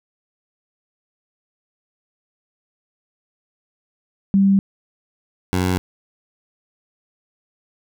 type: tone pair in turn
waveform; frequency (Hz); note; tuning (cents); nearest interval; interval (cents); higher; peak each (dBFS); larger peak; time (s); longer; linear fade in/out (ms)
sine / 15% pulse; 196 / 91.68; G3 / F#2; 0 / -15; octave + minor second; 1315; first; -11; neither; 4.34-4.59 / 5.53-5.78; neither; 0
effects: none